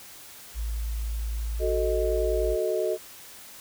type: tone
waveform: sine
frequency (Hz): 55.3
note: A1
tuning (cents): +9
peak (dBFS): -27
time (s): 0.54-2.57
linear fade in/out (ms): 50
type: chord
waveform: sine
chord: D# diminished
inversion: first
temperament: equal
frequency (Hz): 370 / 440 / 622.3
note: F#4 / A4 / D#5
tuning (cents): 0 / 0 / 0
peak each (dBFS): -28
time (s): 1.59-2.98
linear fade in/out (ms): 50
effects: white hiss -46 dBFS RMS until 3.6 s